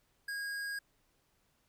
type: tone with hard clipping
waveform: sine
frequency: 1635 Hz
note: G#6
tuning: 28 cents flat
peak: -38 dBFS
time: 0.28-0.79 s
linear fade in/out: 5 ms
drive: 15 dB
effects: pink hiss -74 dBFS RMS until 1.68 s